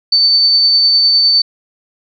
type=tone with tremolo; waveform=sine; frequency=4540 Hz; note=C#8; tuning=41 cents sharp; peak=-6 dBFS; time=0.12-1.42 s; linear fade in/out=5 ms; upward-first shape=triangle; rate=9.8 Hz; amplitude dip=25%; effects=none